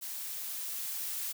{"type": "noise with level ramp", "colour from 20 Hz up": "blue", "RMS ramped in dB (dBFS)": [-40, -36], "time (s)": [0.01, 1.33], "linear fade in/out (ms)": 20, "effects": []}